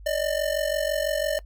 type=ring-modulated tone; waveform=square; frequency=601 Hz; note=D5; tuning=40 cents sharp; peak=-21 dBFS; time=0.06-1.39 s; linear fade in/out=0 ms; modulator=23 Hz; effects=noise-tail reverb RT60 0.1 s tail -22 dB re dry + added 50 Hz sine -41 dBFS peak until 1.45 s